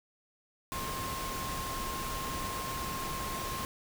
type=tone in noise; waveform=sine; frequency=1064 Hz; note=C6; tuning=29 cents sharp; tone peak=-38 dBFS; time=0.72-3.65 s; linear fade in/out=0 ms; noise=pink; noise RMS=-38 dBFS; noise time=0.72-3.65 s; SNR=-3 dB; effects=none